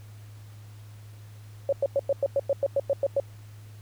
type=tone bursts; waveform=sine; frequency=554.4 Hz; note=C#5; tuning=in tune; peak=-20 dBFS; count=12; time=1.69-3.2 s; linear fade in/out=2 ms; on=36 ms; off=98 ms; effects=added 105 Hz sine -43 dBFS peak until 3.81 s + pink hiss -57 dBFS RMS until 3.81 s